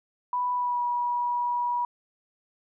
sine tone with pitch glide, 987.8 to 968 Hz, B5 to B5, 0 to -35 cents, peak -24 dBFS, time 0.33-1.85 s, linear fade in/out 2 ms, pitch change -35 cents, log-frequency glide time 0.54-0.82 s, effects none

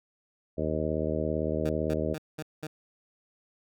harmonic tone, 77.78 Hz, D#2, in tune, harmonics 1 / 2 / 3 / 4 / 5 / 6 / 7 / 8, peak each -35 / -35 / -35 / -35 / -35 / -35 / -35 / -35 dBFS, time 0.57-2.15 s, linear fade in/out 20 ms
15% pulse tone bursts, 154.8 Hz, D#3, 9 cents flat, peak -28 dBFS, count 5, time 1.65-2.67 s, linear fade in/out 5 ms, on 44 ms, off 200 ms
effects none

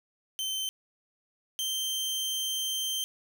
sawtooth tone pair in turn, 3093 / 3134 Hz, G7 / G7, -24 / -1 cents, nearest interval unison, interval 23 cents, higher second, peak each -27 / -26 dBFS, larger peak second, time 0.39-0.69 / 1.59-3.04 s, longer second, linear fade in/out 0 ms, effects none

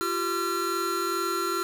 square tone cluster, 344.3 / 386.6 / 1362 Hz, F4 / G4 / F6, -25 / -24 / -44 cents, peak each -32 / -33 / -29 dBFS, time 0.01-1.63 s, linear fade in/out 0 ms, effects none

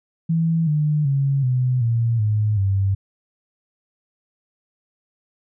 sine tone with pitch steps, 164.2 / 150.57 / 138.08 / 126.62 / 116.11 / 106.47 / 97.63 Hz, E3 / D3 / C#3 / B2 / A#2 / G#2 / G2, -6 / +44 / -6 / +44 / -6 / +44 / -7 cents, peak -16 dBFS, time 0.29-2.95 s, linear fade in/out 10 ms, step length 380 ms, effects none

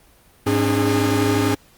45% pulse tone cluster, 103.6 / 270.3 / 299 / 411.7 Hz, G#2 / C#4 / D4 / G#4, -4 / -44 / +31 / -15 cents, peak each -22 dBFS, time 0.46-1.55 s, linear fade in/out 10 ms, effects pink hiss -53 dBFS RMS until 1.77 s + Opus 32 kbps

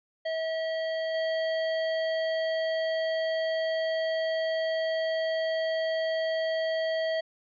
square tone with level steps, 645 Hz, E5, 38 cents flat, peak -29 / -27 dBFS, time 0.25-7.21 s, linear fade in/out 10 ms, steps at 1.14 s, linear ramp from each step 5 ms, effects resampled to 11025 Hz

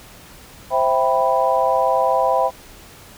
sine chord, C major seventh, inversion none, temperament equal, 523.3 / 659.3 / 784 / 987.8 Hz, C5 / E5 / G5 / B5, 0 / 0 / 0 / 0 cents, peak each -20 dBFS, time 0.7-2.51 s, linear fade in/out 50 ms, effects pink hiss -43 dBFS RMS until 3.17 s

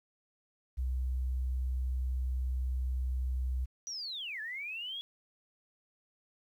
sine tone, 63.7 Hz, C2, 46 cents flat, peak -30 dBFS, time 0.77-3.66 s, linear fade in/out 20 ms
sine linear two-way sweep, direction down then up, 5920 to 1689 to 3387 Hz, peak -37 dBFS, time 3.87-5.01 s, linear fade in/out 0 ms, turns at 4.41 s
effects 11-bit

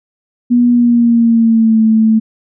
sine tone with pitch glide, 242.1 to 220.7 Hz, B3 to A3, -34 to +5 cents, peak -6 dBFS, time 0.5-2.2 s, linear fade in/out 20 ms, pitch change -161 cents, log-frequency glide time 0.71-1.81 s, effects none

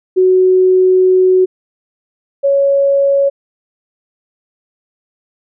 sine tone pair in turn, 371.2 / 556.2 Hz, F#4 / C#5, +6 / +6 cents, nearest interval perfect fifth, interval 700 cents, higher second, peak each -6 / -8 dBFS, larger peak first, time 0.16-1.46 / 2.43-3.3 s, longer first, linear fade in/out 20 ms, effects none

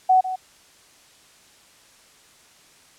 sine tone with echo, 747 Hz, F#5, 16 cents sharp, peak -12 dBFS, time 0.09-0.21 s, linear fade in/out 10 ms, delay 150 ms, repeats 1, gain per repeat -12 dB, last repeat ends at 0.36 s, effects white hiss -53 dBFS RMS until 2.98 s + low-pass 9000 Hz 12 dB/octave

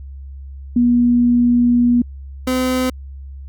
sine / 30% pulse tone pair in turn, 241.4 / 255.8 Hz, B3 / C4, -39 / -39 cents, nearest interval minor second, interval 100 cents, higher second, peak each -10 / -13 dBFS, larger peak first, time 0.76-2.02 / 2.47-2.9 s, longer first, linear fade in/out 5 ms, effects added 68 Hz sine -30 dBFS peak until 3.48 s

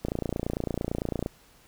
click train, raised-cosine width 2 ms, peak -15 dBFS, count 36, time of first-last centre 0.05-1.261 s, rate 28.9 Hz, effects pink hiss -58 dBFS RMS until 1.67 s

